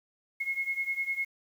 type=beating tone pair; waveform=sine; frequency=2164 / 2173.9 Hz; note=C#7 / C#7; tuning=-42 / -34 cents; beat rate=9.9 Hz; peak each=-31 / -34 dBFS; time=0.4-1.25 s; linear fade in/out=10 ms; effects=9-bit